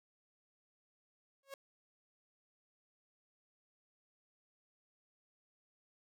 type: tone with exponential growth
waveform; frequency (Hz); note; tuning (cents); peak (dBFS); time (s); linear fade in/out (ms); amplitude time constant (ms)
sawtooth; 548; C#5; -20; -38; 1.43-1.54; 2; 22
effects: none